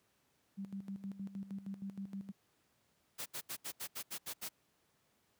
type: tone with tremolo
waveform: sine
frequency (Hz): 196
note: G3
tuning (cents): 0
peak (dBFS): -39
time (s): 0.57-2.32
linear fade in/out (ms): 20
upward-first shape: square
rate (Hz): 6.4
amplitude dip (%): 75
type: noise bursts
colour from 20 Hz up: white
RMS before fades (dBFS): -42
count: 9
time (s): 3.18-4.492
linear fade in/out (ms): 20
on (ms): 80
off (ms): 74
effects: pink hiss -75 dBFS RMS until 5.39 s + high-pass 100 Hz 12 dB/octave